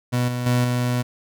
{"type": "tone with level steps", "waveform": "30% pulse", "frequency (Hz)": 123.2, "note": "B2", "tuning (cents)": -4, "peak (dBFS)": [-16, -21, -14, -17], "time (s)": [0.12, 1.03], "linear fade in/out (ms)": 20, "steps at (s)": [0.28, 0.46, 0.64], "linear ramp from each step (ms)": 5, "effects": []}